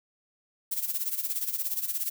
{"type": "noise with tremolo", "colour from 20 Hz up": "violet", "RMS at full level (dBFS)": -28, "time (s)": [0.71, 2.1], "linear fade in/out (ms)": 10, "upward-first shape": "sine", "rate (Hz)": 17, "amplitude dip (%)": 75, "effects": []}